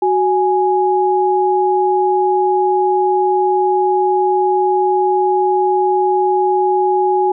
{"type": "tone pair together", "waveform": "sine", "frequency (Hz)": [371.9, 831.8], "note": ["F#4", "G#5"], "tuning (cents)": [9, 2], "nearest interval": "octave + major second", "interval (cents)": 1393, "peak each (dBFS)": -14, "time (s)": [0.02, 7.32], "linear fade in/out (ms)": 5, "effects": []}